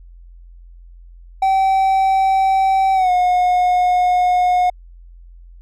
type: tone with pitch glide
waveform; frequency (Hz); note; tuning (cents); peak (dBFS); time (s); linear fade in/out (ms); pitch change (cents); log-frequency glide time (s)
triangle; 770 to 722.6; G5 to F#5; -31 to -41; -10; 1.42-4.7; 5; -110; 2.94-3.11
effects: added 43 Hz sine -38 dBFS peak until 5.61 s